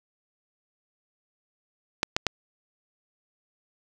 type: clicks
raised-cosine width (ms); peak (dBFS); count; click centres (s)
0.2; -5; 3; 2.031 / 2.165 / 2.267
effects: none

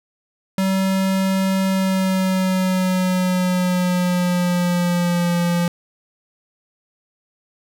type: tone with pitch glide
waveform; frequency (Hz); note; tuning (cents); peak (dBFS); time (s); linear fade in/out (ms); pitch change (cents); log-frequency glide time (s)
square; 191.2 to 173.32; G3 to F3; -43 to -13; -17; 0.58-5.68; 2; -170; 1.66-5.37
effects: none

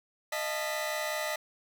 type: tone cluster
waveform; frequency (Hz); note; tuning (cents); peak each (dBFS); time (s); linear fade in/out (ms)
sawtooth; 615 / 680 / 876 / 1984; D#5 / F5 / A5 / B6; -20 / -46 / -8 / +7; -30 / -37 / -36 / -33; 0.32-1.36; 5
effects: none

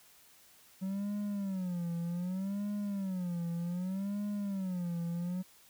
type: tone with vibrato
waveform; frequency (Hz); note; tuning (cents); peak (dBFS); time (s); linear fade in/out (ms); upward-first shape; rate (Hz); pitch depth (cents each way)
triangle; 186.9; F#3; +18; -31; 0.81-5.43; 20; sine; 0.65; 170
effects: white hiss -61 dBFS RMS until 5.69 s

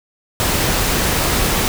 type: noise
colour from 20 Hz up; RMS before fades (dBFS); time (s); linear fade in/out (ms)
pink; -17; 0.4-1.68; 0
effects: none

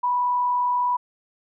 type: tone with frequency modulation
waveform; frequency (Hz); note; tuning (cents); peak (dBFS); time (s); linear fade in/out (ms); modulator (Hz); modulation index
sine; 983; B5; -8; -19; 0.03-0.97; 10; 41.2; 0.29
effects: none

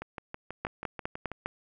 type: two click trains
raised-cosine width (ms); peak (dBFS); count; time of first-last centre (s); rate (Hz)
0.5; -16 / -22; 5 / 9; 0.65-1.46 / 0.02-1.317; 4.94 / 6.17
effects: none

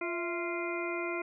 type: harmonic tone with a mistuned harmonic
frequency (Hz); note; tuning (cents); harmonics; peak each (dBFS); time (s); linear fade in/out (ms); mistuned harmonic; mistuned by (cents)
347.2; F4; -10; 1 / 2 / 3 / 4 / 6 / 7; -35 / -40 / -42 / -42 / -40 / -41; 0.01-1.22; 5; 2; -76
effects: none

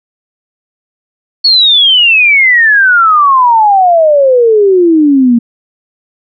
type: exponential sweep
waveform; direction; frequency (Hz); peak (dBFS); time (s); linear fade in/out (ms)
sine; down; 4435 to 230; -3; 1.44-5.39; 10
effects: none

